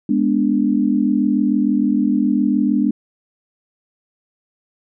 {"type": "chord", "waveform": "sine", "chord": "G# diminished", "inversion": "none", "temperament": "equal", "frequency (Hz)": [207.7, 246.9, 293.7], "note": ["G#3", "B3", "D4"], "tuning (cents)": [0, 0, 0], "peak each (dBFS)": -18, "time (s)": [0.09, 2.91], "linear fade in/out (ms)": 5, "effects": []}